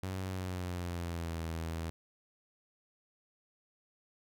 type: tone with pitch glide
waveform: sawtooth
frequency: 94.2 to 82.01 Hz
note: F#2 to E2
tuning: +32 to -8 cents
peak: -32 dBFS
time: 0.03-1.9 s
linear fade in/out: 0 ms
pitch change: -240 cents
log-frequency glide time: 0.28-1.4 s
effects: none